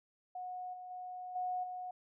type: tone with level steps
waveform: sine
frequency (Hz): 730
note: F#5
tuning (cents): -24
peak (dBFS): -40 / -45 / -42 / -34 / -40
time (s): 0.35-1.91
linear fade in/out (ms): 5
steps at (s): 0.73 / 0.9 / 1.35 / 1.63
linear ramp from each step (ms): 10
effects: none